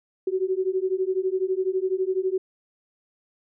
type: beating tone pair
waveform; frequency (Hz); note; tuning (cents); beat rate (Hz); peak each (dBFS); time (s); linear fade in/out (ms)
sine; 370 / 382; F#4 / G4; 0 / -45; 12; -25; 0.27-2.38; 5
effects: none